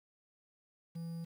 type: tone with quantisation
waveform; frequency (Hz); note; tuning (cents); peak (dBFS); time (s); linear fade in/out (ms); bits
triangle; 166.8; E3; +21; -37; 0.95-1.25; 10; 10
effects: none